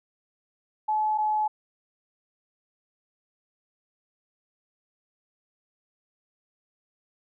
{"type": "tone pair in turn", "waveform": "sine", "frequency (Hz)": [858, 854.4], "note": ["A5", "G#5"], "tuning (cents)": [-44, 49], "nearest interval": "unison", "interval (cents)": 7, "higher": "first", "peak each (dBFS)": -22, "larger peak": "neither", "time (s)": [[0.88, 1.18], [1.18, 1.48]], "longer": "neither", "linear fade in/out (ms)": 10, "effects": []}